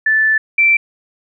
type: tone pair in turn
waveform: sine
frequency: 1754 / 2341 Hz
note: A6 / D7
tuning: -6 / -6 cents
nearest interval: perfect fourth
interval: 500 cents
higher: second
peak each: -10 / -8 dBFS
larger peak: second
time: 0.06-0.38 / 0.58-0.77 s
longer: first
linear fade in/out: 5 ms
effects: none